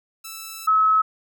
5% pulse / sine tone pair in turn, 1318.5 / 1289.1 Hz, E6 / E6, 0 / -39 cents, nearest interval unison, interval 39 cents, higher first, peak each -22 / -14 dBFS, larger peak second, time 0.24-0.67 / 0.67-1.02 s, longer first, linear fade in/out 10 ms, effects none

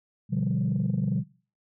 sine chord, G dominant seventh, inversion first, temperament equal with one note detuned, 123.9 / 146.83 / 174.61 / 196 Hz, B2 / D3 / F3 / G3, +6 / 0 / 0 / 0 cents, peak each -28 dBFS, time 0.29-1.24 s, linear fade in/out 50 ms, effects noise-tail reverb RT60 0.4 s tail -21 dB re dry + tanh soft clip ceiling -18 dBFS

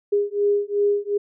sine beating tone pair, 407.1 / 409.8 Hz, G#4 / G#4, -35 / -23 cents, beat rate 2.7 Hz, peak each -21 dBFS, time 0.12-1.18 s, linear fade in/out 10 ms, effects none

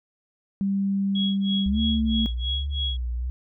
sine tone with pitch glide, 196.8 to 222.2 Hz, G3 to A3, +7 to +17 cents, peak -21 dBFS, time 0.61-2.26 s, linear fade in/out 0 ms, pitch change +210 cents, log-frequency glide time 1.69-1.79 s
sine tone with tremolo, 3324 Hz, G#7, 1 cent sharp, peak -25 dBFS, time 1.15-2.97 s, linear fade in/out 5 ms, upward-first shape sine, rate 3.1 Hz, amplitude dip 100%
sine tone with vibrato, 65.41 Hz, C2, in tune, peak -25 dBFS, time 1.66-3.3 s, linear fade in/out 0 ms, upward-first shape sine, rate 1.2 Hz, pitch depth 160 cents each way
effects none

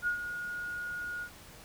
sine tone with ADSR envelope, 1440 Hz, F#6, 47 cents flat, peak -26 dBFS, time 0.02-1.3 s, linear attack 51 ms, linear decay 98 ms, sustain -9 dB, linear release 79 ms, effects pink hiss -52 dBFS RMS until 1.64 s

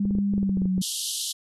sine tone with pitch glide, 200.4 to 185.9 Hz, G3 to F#3, +38 to +8 cents, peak -21 dBFS, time 0-0.82 s, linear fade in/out 5 ms, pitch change -130 cents, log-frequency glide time 0.36-0.68 s
clicks, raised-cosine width 3 ms, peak -19 dBFS, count 12, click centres 0.054 / 0.108 / 0.152 / 0.186 / 0.337 / 0.38 / 0.43 / 0.494 / 0.572 / 0.619 / 0.656 / 0.78 s
pink band-pass noise, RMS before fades -30 dBFS, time 0.81-1.33 s, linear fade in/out 20 ms, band 3000 to 12000 Hz, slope 96 dB/octave
effects none

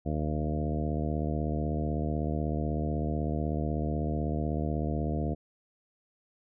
harmonic tone with a mistuned harmonic, 76.1 Hz, D#2, 38 cents flat, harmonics 1 / 2 / 3 / 4 / 5 / 6 / 7 / 8 / 9, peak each -32 / -33 / -35 / -37 / -42 / -41 / -42 / -44 / -40 dBFS, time 0.05-5.35 s, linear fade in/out 20 ms, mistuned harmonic 1, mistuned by -20 cents, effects none

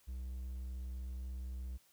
triangle tone, 63.1 Hz, B1, 38 cents sharp, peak -38 dBFS, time 0.07-1.78 s, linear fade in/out 20 ms, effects white hiss -69 dBFS RMS until 1.92 s

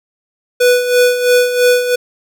square tone with tremolo, 493.2 Hz, B4, 2 cents flat, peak -7 dBFS, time 0.6-1.96 s, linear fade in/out 10 ms, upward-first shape sine, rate 3 Hz, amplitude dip 65%, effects none

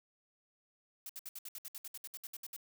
blue noise bursts, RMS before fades -45 dBFS, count 16, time 1.06-2.564 s, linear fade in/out 2 ms, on 34 ms, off 64 ms, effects none

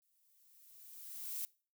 violet noise with exponential growth, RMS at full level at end -39 dBFS, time 0.02-1.45 s, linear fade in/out 0 ms, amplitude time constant 310 ms, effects noise-tail reverb RT60 0.4 s tail -23 dB re dry

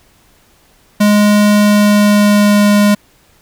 square tone with pitch glide, 207.7 to 205.9 Hz, G#3 to G#3, 0 to -15 cents, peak -7 dBFS, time 1-2.95 s, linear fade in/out 10 ms, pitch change -15 cents, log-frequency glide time 1.5-2.66 s, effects pink hiss -50 dBFS RMS until 3.41 s

